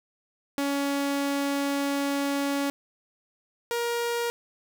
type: tone pair in turn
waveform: sawtooth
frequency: 280.8 / 472.2 Hz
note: C#4 / A#4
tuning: +22 / +22 cents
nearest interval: major sixth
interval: 900 cents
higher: second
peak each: -21 / -22 dBFS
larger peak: first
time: 0.58-2.7 / 3.71-4.3 s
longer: first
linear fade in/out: 0 ms
effects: none